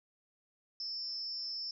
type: tone with amplitude modulation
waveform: sine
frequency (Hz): 5270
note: E8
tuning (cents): -1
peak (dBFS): -33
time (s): 0.8-1.71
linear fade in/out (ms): 2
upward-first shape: sine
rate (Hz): 263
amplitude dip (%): 90
effects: none